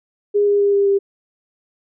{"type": "tone with pitch steps", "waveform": "sine", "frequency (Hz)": [410, 406.7, 403.4, 400.2, 396.9], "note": ["G#4", "G#4", "G4", "G4", "G4"], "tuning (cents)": [-22, -36, 50, 36, 22], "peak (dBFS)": -12, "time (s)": [0.34, 0.99], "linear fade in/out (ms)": 20, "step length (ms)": 130, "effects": []}